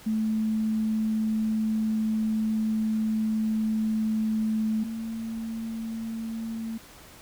sine tone pair in turn, 218.5 / 225.3 Hz, A3 / A3, -12 / +41 cents, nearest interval minor second, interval 53 cents, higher second, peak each -23 / -30 dBFS, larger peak first, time 0.06-4.84 / 4.84-6.78 s, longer first, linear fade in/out 10 ms, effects pink hiss -49 dBFS RMS until 7.21 s

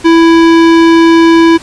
sine tone with hard clipping, 331 Hz, E4, 7 cents sharp, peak -4 dBFS, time 0.04-1.58 s, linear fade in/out 20 ms, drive 18 dB, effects pink hiss -31 dBFS RMS until 1.62 s + resampled to 22050 Hz

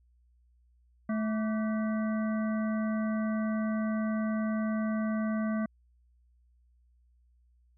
harmonic tone with a mistuned harmonic, 217.3 Hz, A3, 21 cents flat, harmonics 1 / 3 / 5 / 7 / 9, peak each -28 / -38 / -42 / -45 / -47 dBFS, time 1.09-5.66 s, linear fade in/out 5 ms, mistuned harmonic 5, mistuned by +110 cents, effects added 60 Hz sine -62 dBFS peak until 7.77 s

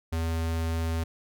square tone, 82 Hz, E2, 9 cents flat, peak -27 dBFS, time 0.12-1.04 s, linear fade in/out 10 ms, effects none

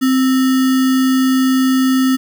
sine tone with sample-and-hold, 260.9 Hz, C4, 5 cents flat, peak -10 dBFS, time 0.01-2.17 s, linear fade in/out 20 ms, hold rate 1575 Hz, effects none

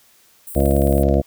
white high-pass noise, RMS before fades -34 dBFS, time 0.47-1.03 s, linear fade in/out 2 ms, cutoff 7900 Hz, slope 96 dB/octave
harmonic tone, 69.4 Hz, C#2, 3 cents sharp, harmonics 1 / 2 / 3 / 4 / 5 / 7 / 8 / 9 / 10, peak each -17 / -22 / -22 / -24 / -23 / -23 / -24 / -23 / -28 dBFS, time 0.55-1.22 s, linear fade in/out 20 ms
click train, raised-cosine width 0.2 ms, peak -23 dBFS, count 12, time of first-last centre 0.55-1.141 s, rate 18.6 Hz
effects white hiss -54 dBFS RMS until 1.26 s

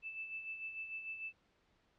sine tone with tremolo, 2637 Hz, E7, in tune, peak -39 dBFS, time 0.02-1.33 s, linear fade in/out 50 ms, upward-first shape sine, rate 6.7 Hz, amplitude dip 55%, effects pink hiss -74 dBFS RMS until 1.98 s + low-pass 4000 Hz 12 dB/octave

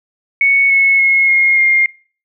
sine tone with pitch steps, 2217 / 2193 / 2169 / 2145 / 2122 Hz, C#7 / C#7 / C#7 / C7 / C7, 0 / -19 / -38 / +42 / +24 cents, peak -8 dBFS, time 0.41-1.86 s, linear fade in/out 2 ms, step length 290 ms, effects noise-tail reverb RT60 0.4 s tail -22 dB re dry

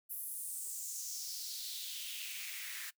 white noise with high-pass filter sweep, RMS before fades -43 dBFS, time 0.09-2.91 s, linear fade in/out 20 ms, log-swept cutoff 12000 to 1700 Hz, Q 3.1, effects noise-tail reverb RT60 0.1 s tail -20 dB re dry

